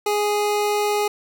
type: tone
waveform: 25% pulse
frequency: 415.3 Hz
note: G#4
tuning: in tune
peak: -15 dBFS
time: 0.06-1.08 s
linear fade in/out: 5 ms
effects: none